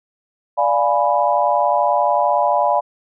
sine chord, D diminished seventh, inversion none, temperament equal with one note detuned, 587.3 / 698.5 / 834 / 987.8 Hz, D5 / F5 / Ab5 / Cb6, 0 / 0 / +7 / 0 cents, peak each -19 dBFS, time 0.57-2.81 s, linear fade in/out 20 ms, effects none

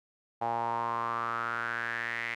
sawtooth tone with band-pass filter sweep, 116.54 Hz, A#2, in tune, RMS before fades -33 dBFS, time 0.41-2.35 s, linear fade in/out 10 ms, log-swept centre 800 to 2100 Hz, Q 6.1, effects none

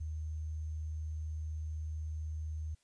sine tone with sample-and-hold, 77.9 Hz, D#2, 3 cents sharp, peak -36 dBFS, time 0-2.75 s, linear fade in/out 10 ms, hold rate 6300 Hz, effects white hiss -74 dBFS RMS until 2.83 s + resampled to 22050 Hz

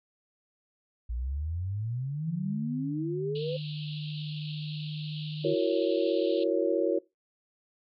sine exponential sweep, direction up, 56 to 523.3 Hz, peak -30 dBFS, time 1.09-3.57 s, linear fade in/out 10 ms
sine tone with pitch glide, 150.9 to 152.39 Hz, D3 to D#3, +47 to -36 cents, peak -33 dBFS, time 2.27-5.55 s, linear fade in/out 20 ms, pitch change +17 cents, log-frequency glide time 3.78-5.15 s
pink band-pass noise, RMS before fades -45 dBFS, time 3.35-6.44 s, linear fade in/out 5 ms, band 2700 to 4400 Hz, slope 96 dB/octave
sine chord, F# dominant seventh, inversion third, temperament just, 333 / 370 / 462.5 / 555 Hz, E4 / F#4 / A#4 / C#5, +18 / 0 / -14 / +2 cents, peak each -29 dBFS, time 5.44-6.99 s, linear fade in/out 10 ms
effects noise-tail reverb RT60 0.2 s tail -20 dB re dry

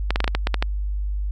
clicks, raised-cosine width 0.3 ms, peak -5 dBFS, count 9, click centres 0.106 / 0.159 / 0.204 / 0.243 / 0.278 / 0.35 / 0.471 / 0.543 / 0.625 s, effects added 50 Hz sine -22 dBFS peak until 1.31 s

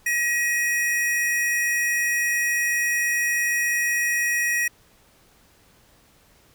square tone pair together, 1905.4 / 2499 Hz, A#6 / D#7, +37 / +7 cents, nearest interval perfect fourth, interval 470 cents, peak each -22 / -28 dBFS, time 0.06-4.68 s, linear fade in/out 5 ms, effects pink hiss -57 dBFS RMS until 6.54 s

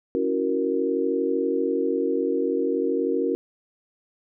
sine chord, F# dominant seventh, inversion second, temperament equal, 277.2 / 329.6 / 370 / 466.2 Hz, C#4 / E4 / F#4 / A#4, 0 / 0 / 0 / 0 cents, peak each -27 / -29 / -26 / -25 dBFS, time 0.15-3.35 s, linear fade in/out 0 ms, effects none

